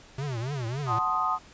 square tone with vibrato, 128.6 Hz, C3, 30 cents flat, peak -30 dBFS, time 0.18-0.99 s, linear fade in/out 5 ms, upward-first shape triangle, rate 3.6 Hz, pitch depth 270 cents each way
sine chord, F# diminished seventh, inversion none, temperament equal, 740 / 880 / 1046.5 / 1244.5 Hz, F#5 / A5 / C6 / Eb6, 0 / 0 / 0 / 0 cents, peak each -32 / -32 / -31 / -26 dBFS, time 0.86-1.39 s, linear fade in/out 50 ms
effects pink hiss -52 dBFS RMS until 1.53 s + resampled to 16000 Hz

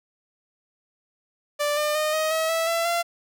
sawtooth tone with pitch steps, 587.3 / 600.3 / 613.7 / 627.3 / 641.2 / 655.4 / 670 / 684.8 Hz, D5 / D5 / D#5 / D#5 / E5 / E5 / E5 / F5, 0 / +38 / -24 / +14 / -48 / -10 / +28 / -34 cents, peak -18 dBFS, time 1.59-3.03 s, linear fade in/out 20 ms, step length 180 ms, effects none

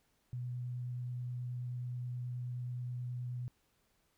sine tone with vibrato, 123.47 Hz, B2, in tune, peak -37 dBFS, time 0.33-3.48 s, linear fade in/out 0 ms, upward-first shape sine, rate 9.4 Hz, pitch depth 8 cents each way, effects pink hiss -75 dBFS RMS until 4.17 s

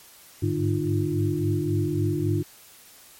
sine tone cluster, 100.9 / 104.6 / 149 / 303.9 / 348.7 Hz, G#2 / G#2 / D3 / D#4 / F4, -49 / +13 / +25 / -41 / -3 cents, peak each -28 dBFS, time 0.42-2.43 s, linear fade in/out 10 ms, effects white hiss -50 dBFS RMS until 3.19 s + MP3 64 kbps

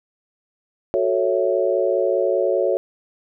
sine chord, F# minor seventh, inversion none, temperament equal, 370 / 440 / 554.4 / 659.3 Hz, F#4 / A4 / C#5 / E5, 0 / 0 / 0 / 0 cents, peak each -22 / -23 / -20 / -25 dBFS, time 0.94-2.77 s, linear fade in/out 0 ms, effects none

